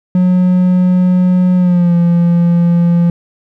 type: tone with pitch glide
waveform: triangle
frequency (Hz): 181.7 to 171.8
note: F#3 to F3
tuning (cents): -31 to -28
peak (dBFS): -5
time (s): 0.15-3.1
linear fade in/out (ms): 2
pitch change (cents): -97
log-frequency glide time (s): 1.56-1.95
effects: none